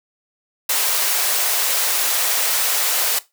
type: high-pass noise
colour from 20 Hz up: white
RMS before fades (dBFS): -19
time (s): 0.69-3.19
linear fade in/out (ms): 5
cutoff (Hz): 460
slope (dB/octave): 24
effects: noise-tail reverb RT60 0.2 s tail -17 dB re dry